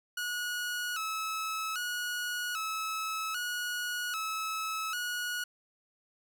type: tone with vibrato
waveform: sawtooth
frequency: 1374 Hz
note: F6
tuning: 29 cents flat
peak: -29 dBFS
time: 0.17-5.44 s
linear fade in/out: 5 ms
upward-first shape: square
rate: 0.63 Hz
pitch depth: 100 cents each way
effects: none